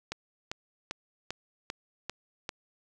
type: click train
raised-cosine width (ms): 0.2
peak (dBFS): -17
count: 7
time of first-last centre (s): 0.12-2.492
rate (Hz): 2.53
effects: none